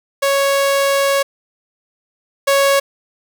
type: tone pair in turn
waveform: sawtooth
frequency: 554.4 / 554.4 Hz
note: C#5 / C#5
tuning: 0 / 0 cents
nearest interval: unison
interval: 0 cents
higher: neither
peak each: -9 / -7 dBFS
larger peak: second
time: 0.22-1.23 / 2.47-2.8 s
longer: first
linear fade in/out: 10 ms
effects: none